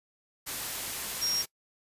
sine tone in noise, 5588 Hz, F8, in tune, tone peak -27 dBFS, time 1.21-1.43 s, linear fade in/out 20 ms, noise white, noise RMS -35 dBFS, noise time 0.46-1.46 s, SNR +5 dB, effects noise-tail reverb RT60 0.1 s tail -22 dB re dry + resampled to 32000 Hz

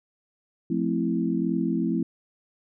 sine chord, F major seventh, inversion none, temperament equal with one note detuned, 177.15 / 220 / 261.6 / 329.6 Hz, F3 / A3 / C4 / E4, +25 / 0 / 0 / 0 cents, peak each -28 dBFS, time 0.7-2.03 s, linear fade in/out 5 ms, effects none

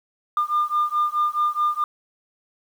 sine beating tone pair, 1202 / 1206.7 Hz, D6 / D6, +40 / +47 cents, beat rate 4.7 Hz, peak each -21 dBFS, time 0.37-1.84 s, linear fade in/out 2 ms, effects tanh soft clip ceiling -14 dBFS + 8-bit

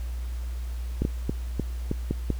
clicks, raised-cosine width 3 ms, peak -12 dBFS, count 7, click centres 1.02 / 1.051 / 1.295 / 1.597 / 1.914 / 2.11 / 2.303 s, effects added 60 Hz sine -29 dBFS peak until 2.39 s + pink hiss -50 dBFS RMS until 2.39 s

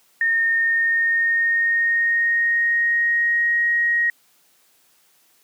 sine tone with pitch glide, 1832 to 1883.5 Hz, A#6 to A#6, -31 to +17 cents, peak -16 dBFS, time 0.21-4.1 s, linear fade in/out 2 ms, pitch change +48 cents, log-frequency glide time 0.51-3.67 s, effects white hiss -59 dBFS RMS until 5.43 s + high-pass 150 Hz 12 dB/octave

